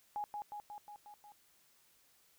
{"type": "tone with echo", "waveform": "sine", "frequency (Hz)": 830.6, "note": "G#5", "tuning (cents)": 0, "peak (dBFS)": -36, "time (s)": [0.16, 0.24], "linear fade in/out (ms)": 0, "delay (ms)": 180, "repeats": 6, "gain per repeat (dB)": -3, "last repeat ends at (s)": 1.32, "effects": ["white hiss -69 dBFS RMS until 2.38 s"]}